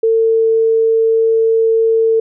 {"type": "tone", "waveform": "sine", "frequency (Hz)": 449.7, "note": "A4", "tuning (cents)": 38, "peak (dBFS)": -9, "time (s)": [0.03, 2.2], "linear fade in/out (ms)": 5, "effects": []}